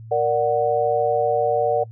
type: chord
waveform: sine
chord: Bb augmented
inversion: none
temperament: equal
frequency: 466.2 / 587.3 / 740 Hz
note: Bb4 / D5 / F#5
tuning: 0 / 0 / 0 cents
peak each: -21 dBFS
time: 0.11-1.84 s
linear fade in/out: 10 ms
effects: noise-tail reverb RT60 0.1 s tail -23 dB re dry + added 112 Hz sine -36 dBFS peak until 1.91 s